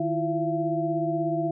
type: tone cluster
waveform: sine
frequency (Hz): 155.1 / 329 / 345.5 / 675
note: D#3 / E4 / F4 / E5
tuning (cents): -5 / -3 / -19 / +41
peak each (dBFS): -31 / -28 / -33 / -27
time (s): 0-1.51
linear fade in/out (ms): 5
effects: none